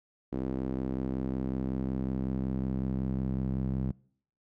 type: tone with band-pass filter sweep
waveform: sawtooth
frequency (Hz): 65.41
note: C2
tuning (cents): 0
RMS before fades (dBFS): -32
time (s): 0.32-3.92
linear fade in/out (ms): 10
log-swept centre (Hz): 300 to 170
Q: 1.7
effects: noise-tail reverb RT60 0.6 s tail -25 dB re dry